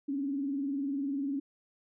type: tone with vibrato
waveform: sine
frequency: 278.3 Hz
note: C#4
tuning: 7 cents sharp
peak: -30 dBFS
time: 0.08-1.4 s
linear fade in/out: 10 ms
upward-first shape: triangle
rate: 20 Hz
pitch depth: 120 cents each way
effects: none